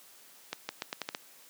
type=accelerating click train; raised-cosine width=0.2 ms; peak=-16 dBFS; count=7; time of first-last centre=0.53-1.149 s; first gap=160 ms; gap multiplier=0.82; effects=white hiss -56 dBFS RMS until 1.49 s + high-pass 200 Hz 12 dB/octave